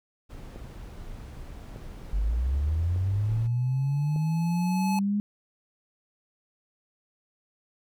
brown noise, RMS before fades -41 dBFS, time 0.29-3.48 s, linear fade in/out 20 ms
click train, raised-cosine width 2 ms, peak -28 dBFS, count 4, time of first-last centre 0.56-4.161 s, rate 0.833 Hz
sine linear sweep, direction up, 46.71 to 207.7 Hz, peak -23 dBFS, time 2.13-5.2 s, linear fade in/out 0 ms
square tone with exponential growth, 858 Hz, A5, 44 cents flat, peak -28 dBFS, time 3.01-4.99 s, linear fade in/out 2 ms, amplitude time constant 430 ms
effects none

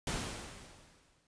pink noise with exponential decay, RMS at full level -34 dBFS, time 0.07-1.27 s, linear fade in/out 2 ms, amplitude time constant 260 ms, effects resampled to 22050 Hz

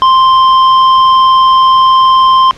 triangle tone with hard clipping, 1046.5 Hz, C6, in tune, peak -5 dBFS, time 0.02-2.51 s, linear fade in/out 0 ms, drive 11 dB, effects pink hiss -34 dBFS RMS until 2.57 s + low-pass 5000 Hz 12 dB/octave

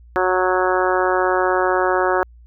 harmonic tone, 184.2 Hz, F#3, 7 cents flat, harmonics 2 / 3 / 4 / 5 / 6 / 7 / 8 / 9, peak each -20 / -22 / -23 / -24 / -25 / -25 / -26 / -27 dBFS, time 0.16-2.23 s, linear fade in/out 0 ms, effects added 59 Hz sine -42 dBFS peak until 2.46 s

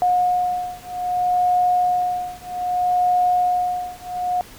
sine beating tone pair, 721 / 721.63 Hz, F#5 / F#5, -45 / -43 cents, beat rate 0.63 Hz, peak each -20 dBFS, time 0.02-4.41 s, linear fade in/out 0 ms, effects pink hiss -43 dBFS RMS until 4.58 s

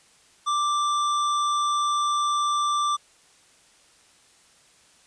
triangle tone with hard clipping, 1177 Hz, D6, 3 cents sharp, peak -23 dBFS, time 0.46-2.97 s, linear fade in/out 20 ms, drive 17 dB, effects white hiss -57 dBFS RMS until 5.06 s + resampled to 22050 Hz

